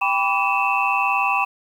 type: tone cluster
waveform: sine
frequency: 791 / 991 / 1149 / 2547 / 2666 Hz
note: G5 / B5 / D6 / D#7 / E7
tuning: +15 / +6 / -38 / +40 / +19 cents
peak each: -23 / -23 / -24 / -26 / -23 dBFS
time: 0.01-1.45 s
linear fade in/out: 10 ms
effects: 8-bit